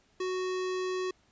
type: tone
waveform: square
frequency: 370 Hz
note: F#4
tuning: in tune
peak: -31 dBFS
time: 0.2-1.11 s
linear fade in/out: 5 ms
effects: pink hiss -67 dBFS RMS until 1.31 s + resampled to 16000 Hz